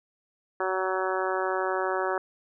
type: harmonic tone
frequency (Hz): 187.7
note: F#3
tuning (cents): +25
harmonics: 2 / 3 / 4 / 5 / 6 / 7 / 8 / 9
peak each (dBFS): -30 / -32 / -33 / -34 / -35 / -35 / -36 / -37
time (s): 0.6-2.18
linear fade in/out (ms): 2
effects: none